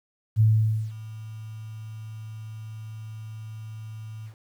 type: tone with ADSR envelope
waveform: sine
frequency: 109.4 Hz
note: A2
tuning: 9 cents flat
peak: -14 dBFS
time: 0.36-4.35 s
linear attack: 43 ms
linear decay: 510 ms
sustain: -21 dB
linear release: 90 ms
effects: 9-bit